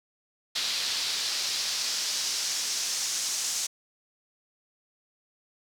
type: noise with band-pass filter sweep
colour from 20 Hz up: pink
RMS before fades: -30 dBFS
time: 0.55-3.67 s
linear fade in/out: 10 ms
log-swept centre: 4200 to 6500 Hz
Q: 2.1
effects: none